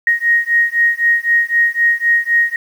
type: beating tone pair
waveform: sine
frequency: 1871 / 1874.9 Hz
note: A#6 / A#6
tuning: +6 / +9 cents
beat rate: 3.9 Hz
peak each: -14 dBFS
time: 0.07-2.56 s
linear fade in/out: 2 ms
effects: 7-bit